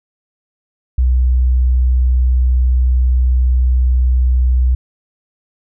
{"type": "tone", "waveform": "sine", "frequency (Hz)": 62.7, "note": "B1", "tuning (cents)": 27, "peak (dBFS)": -9, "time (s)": [0.98, 4.75], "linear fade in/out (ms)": 5, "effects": []}